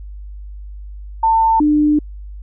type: tone pair in turn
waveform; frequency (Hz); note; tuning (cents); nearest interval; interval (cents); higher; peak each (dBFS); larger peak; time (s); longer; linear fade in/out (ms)
sine; 897 / 299.3; A5 / D4; +33 / +33; octave + perfect fifth; 1900; first; -10; neither; 1.23-1.6 / 1.6-1.99; second; 5
effects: added 50 Hz sine -29 dBFS peak until 2.42 s